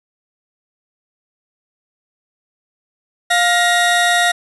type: tone pair together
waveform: 30% pulse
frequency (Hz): 704 / 1886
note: F5 / A#6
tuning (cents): +14 / +20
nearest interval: octave + perfect fourth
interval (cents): 1706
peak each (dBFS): -12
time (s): 3.3-4.32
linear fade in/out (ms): 10
effects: resampled to 24000 Hz + 7-bit